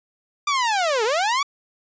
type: linear two-way sweep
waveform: sawtooth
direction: down then up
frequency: 1197 to 415.3 to 1164 Hz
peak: -15 dBFS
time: 0.47-1.43 s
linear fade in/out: 5 ms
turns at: 1.04 s
effects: resampled to 16000 Hz